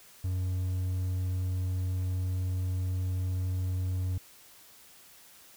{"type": "tone", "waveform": "triangle", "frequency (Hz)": 91.9, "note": "F#2", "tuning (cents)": -11, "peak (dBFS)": -26, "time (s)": [0.24, 4.18], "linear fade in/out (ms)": 5, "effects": ["white hiss -55 dBFS RMS until 5.56 s"]}